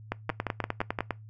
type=two click trains; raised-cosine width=0.5 ms; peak=-14 / -13 dBFS; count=6 / 9; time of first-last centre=0.12-0.988 / 0.3-1.107 s; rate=5.76 / 9.91 Hz; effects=noise-tail reverb RT60 0.2 s tail -22 dB re dry + added 108 Hz sine -45 dBFS peak until 1.29 s